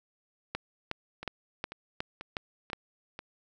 two click trains, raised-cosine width 0.3 ms, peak -16 / -24 dBFS, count 7 / 5, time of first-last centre 0.55-2.732 / 1.23-3.191 s, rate 2.75 / 2.04 Hz, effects none

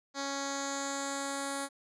10% pulse tone with low-pass filter sweep, 277.2 Hz, C#4, in tune, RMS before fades -36 dBFS, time 0.14-1.69 s, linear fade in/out 50 ms, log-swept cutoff 5700 to 9400 Hz, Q 3.9, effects none

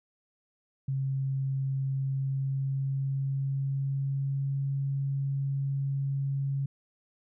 sine tone with pitch glide, 135 to 137.84 Hz, C#3 to C#3, -45 to -9 cents, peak -27 dBFS, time 0.88-6.66 s, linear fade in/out 5 ms, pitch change +36 cents, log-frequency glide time 1.89-4.62 s, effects none

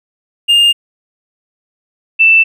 triangle / sine tone pair in turn, 2816 / 2658 Hz, F7 / E7, +14 / +14 cents, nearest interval minor second, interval 100 cents, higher first, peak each -4 dBFS, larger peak neither, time 0.48-0.73 / 2.19-2.44 s, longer neither, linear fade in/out 20 ms, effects none

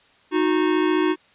square tone pair together, 311.1 / 365.6 Hz, D#4 / F#4, 0 / -21 cents, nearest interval minor third, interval 279 cents, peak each -21 dBFS, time 0.31-1.16 s, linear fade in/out 50 ms, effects white hiss -56 dBFS RMS until 1.34 s + resampled to 8000 Hz

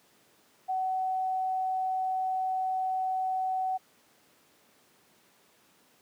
sine tone, 752 Hz, F#5, 28 cents sharp, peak -27 dBFS, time 0.68-3.78 s, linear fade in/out 20 ms, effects pink hiss -63 dBFS RMS until 6.01 s + high-pass 200 Hz 12 dB/octave

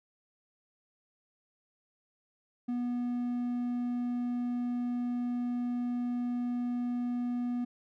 triangle tone, 243.6 Hz, B3, 24 cents flat, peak -28 dBFS, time 2.68-7.65 s, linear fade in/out 10 ms, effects none

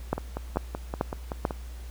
two click trains, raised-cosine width 1 ms, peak -10 / -17 dBFS, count 4 / 8, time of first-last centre 0.13-1.452 / 0.18-1.508 s, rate 2.27 / 5.27 Hz, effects added 60 Hz sine -37 dBFS peak until 1.9 s + pink hiss -52 dBFS RMS until 1.9 s

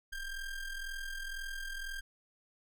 square ring-modulated tone, 803 Hz, G5, 41 cents sharp, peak -36 dBFS, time 0.12-2.01 s, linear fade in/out 10 ms, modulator 782 Hz, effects none

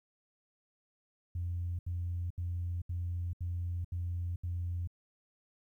sine tone bursts, 87.3 Hz, F2, in tune, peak -32 dBFS, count 7, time 1.35-4.874 s, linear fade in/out 5 ms, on 440 ms, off 74 ms, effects tanh soft clip ceiling -28 dBFS + 12-bit

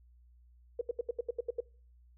sine tone bursts, 475.1 Hz, A#4, 33 cents sharp, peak -29 dBFS, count 9, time 0.79-1.605 s, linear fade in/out 5 ms, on 23 ms, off 76 ms, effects noise-tail reverb RT60 0.4 s tail -23 dB re dry + added 60 Hz sine -58 dBFS peak until 2.17 s

